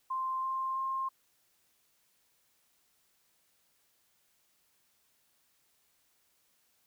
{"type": "tone with pitch steps", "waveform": "sine", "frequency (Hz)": [1046.5, 1054.4, 1062.3], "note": ["C6", "C6", "C6"], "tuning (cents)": [0, 13, 26], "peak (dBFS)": -31, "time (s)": [0.1, 1.09], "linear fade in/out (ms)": 10, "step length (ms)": 330, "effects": ["white hiss -72 dBFS RMS until 6.86 s"]}